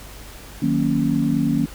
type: chord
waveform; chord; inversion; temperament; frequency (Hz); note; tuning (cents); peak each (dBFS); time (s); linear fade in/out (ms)
sine; D# minor seventh; none; equal; 155.56 / 185 / 233.1 / 277.2; D#3 / F#3 / A#3 / C#4; 0 / 0 / 0 / 0; -23 / -26 / -21 / -21; 0.62-1.66; 5
effects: added 50 Hz sine -41 dBFS peak until 1.74 s + pink hiss -41 dBFS RMS until 1.74 s